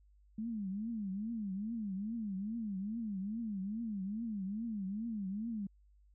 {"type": "tone with vibrato", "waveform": "sine", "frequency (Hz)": 210, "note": "G#3", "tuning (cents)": 19, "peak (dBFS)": -36, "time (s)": [0.38, 5.67], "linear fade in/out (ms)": 5, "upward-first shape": "triangle", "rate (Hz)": 2.4, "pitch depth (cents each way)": 220, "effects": ["added 50 Hz sine -62 dBFS peak until 6.14 s"]}